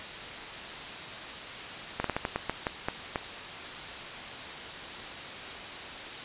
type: slowing click train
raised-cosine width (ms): 0.5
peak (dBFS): -13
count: 10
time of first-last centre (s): 2-3.158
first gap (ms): 43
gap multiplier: 1.26
effects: white hiss -39 dBFS RMS until 6.24 s + resampled to 8000 Hz